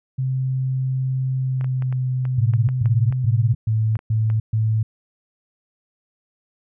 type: tone with pitch glide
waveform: sine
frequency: 130.81 to 128.12 Hz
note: C3 to C3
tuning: 0 to -36 cents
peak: -19 dBFS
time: 0.18-3.55 s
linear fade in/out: 10 ms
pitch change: -36 cents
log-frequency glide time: 1.38-2.01 s
type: clicks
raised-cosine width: 0.5 ms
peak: -23 dBFS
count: 12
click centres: 1.611 / 1.644 / 1.823 / 1.926 / 2.253 / 2.537 / 2.689 / 2.858 / 3.125 / 3.955 / 3.991 / 4.301 s
type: tone bursts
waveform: sine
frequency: 110 Hz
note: A2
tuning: in tune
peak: -16 dBFS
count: 6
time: 2.38-4.83 s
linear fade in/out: 5 ms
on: 300 ms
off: 130 ms
effects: none